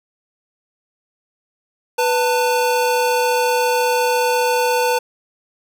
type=tone pair together; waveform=square; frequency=493.9 / 895.9 Hz; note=B4 / A5; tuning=0 / +31 cents; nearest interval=minor seventh; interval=1031 cents; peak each=-18 / -19 dBFS; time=1.98-4.99 s; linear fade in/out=10 ms; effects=none